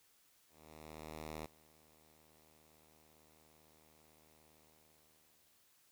5% pulse tone with ADSR envelope, 77.78 Hz, D#2, in tune, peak -32 dBFS, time 0.48-5.7 s, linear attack 970 ms, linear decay 15 ms, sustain -24 dB, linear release 1200 ms, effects white hiss -71 dBFS RMS until 5.91 s

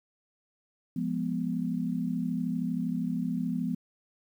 sine chord, F diminished, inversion none, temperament equal, 174.61 / 207.7 / 246.9 Hz, F3 / Ab3 / Cb4, 0 / 0 / 0 cents, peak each -32 / -34 / -31 dBFS, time 0.96-3.75 s, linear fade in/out 5 ms, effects 10-bit

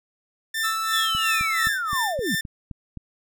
sawtooth tone with tremolo, 1787 Hz, A6, 26 cents sharp, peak -19 dBFS, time 0.54-2.41 s, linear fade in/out 5 ms, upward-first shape sine, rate 2.9 Hz, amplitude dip 95%
45% pulse tone, 1318.5 Hz, E6, in tune, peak -24 dBFS, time 0.63-1.69 s, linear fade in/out 20 ms
sine linear sweep, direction down, 3520 to 146.83 Hz, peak -24 dBFS, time 0.93-2.35 s, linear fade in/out 2 ms
click train, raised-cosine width 5 ms, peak -22 dBFS, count 8, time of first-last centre 1.15-2.973 s, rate 3.84 Hz
effects none

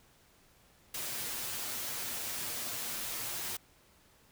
white noise with comb filter, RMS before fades -38 dBFS, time 0.94-3.57 s, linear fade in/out 5 ms, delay 8.4 ms, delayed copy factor +0.6, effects pink hiss -64 dBFS RMS until 4.31 s

